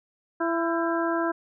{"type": "harmonic tone with a mistuned harmonic", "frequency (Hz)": 334.5, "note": "E4", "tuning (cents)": 25, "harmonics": [1, 2, 3, 4, 5], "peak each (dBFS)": [-26, -29, -31, -32, -33], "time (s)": [0.4, 1.32], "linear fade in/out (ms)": 10, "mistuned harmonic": 5, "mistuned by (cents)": -76, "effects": []}